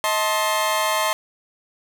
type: chord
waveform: sawtooth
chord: A diminished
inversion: second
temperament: just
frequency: 633.6 / 880 / 1056 Hz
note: Eb5 / A5 / C6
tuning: +31 / 0 / +16 cents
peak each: -20 / -21 / -19 dBFS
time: 0.04-1.13 s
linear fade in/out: 0 ms
effects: none